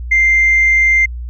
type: tone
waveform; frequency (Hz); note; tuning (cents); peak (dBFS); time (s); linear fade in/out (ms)
sine; 2093; C7; 0; -7; 0.11-1.06; 10
effects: tanh soft clip ceiling -4 dBFS + added 60 Hz sine -22 dBFS peak until 1.29 s